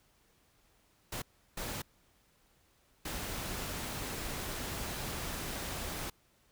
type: noise bursts at uneven times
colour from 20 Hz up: pink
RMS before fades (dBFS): -39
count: 3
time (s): 1.12-1.22 / 1.57-1.82 / 3.05-6.1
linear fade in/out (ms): 5
effects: pink hiss -69 dBFS RMS until 6.51 s